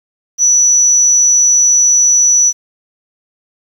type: tone with amplitude modulation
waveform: sine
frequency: 5920 Hz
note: F#8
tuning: in tune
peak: -4 dBFS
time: 0.38-2.53 s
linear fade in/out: 50 ms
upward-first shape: sine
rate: 294 Hz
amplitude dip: 30%
effects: tanh soft clip ceiling -1 dBFS + 7-bit